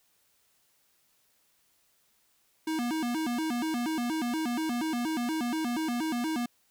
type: tone with vibrato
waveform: square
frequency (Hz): 276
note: C#4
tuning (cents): -7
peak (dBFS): -29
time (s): 2.67-6.46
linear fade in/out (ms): 5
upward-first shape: square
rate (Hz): 4.2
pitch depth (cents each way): 240
effects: white hiss -69 dBFS RMS until 6.7 s